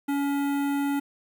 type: tone with notch filter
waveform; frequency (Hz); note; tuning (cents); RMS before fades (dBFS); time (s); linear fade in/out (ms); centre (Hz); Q
square; 282.1; C#4; +30; -26; 0.08-1; 10; 5100; 0.58
effects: 10-bit